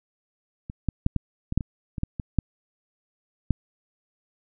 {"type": "clicks", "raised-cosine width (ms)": 5, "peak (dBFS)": [-22, -11, -7, -11, -16, -6, -19, -19, -12, -17, -7, -8], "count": 12, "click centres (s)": [0.699, 0.887, 1.064, 1.163, 1.524, 1.576, 1.608, 1.982, 2.034, 2.198, 2.387, 3.507], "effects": []}